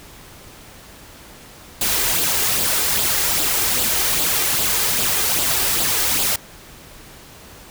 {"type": "noise with flanger", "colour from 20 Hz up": "white", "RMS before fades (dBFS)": -19, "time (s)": [1.81, 6.36], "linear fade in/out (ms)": 5, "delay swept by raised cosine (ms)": [0.24, 2.54], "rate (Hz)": 2.5, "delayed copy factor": 0.5, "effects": ["pink hiss -42 dBFS RMS until 7.7 s"]}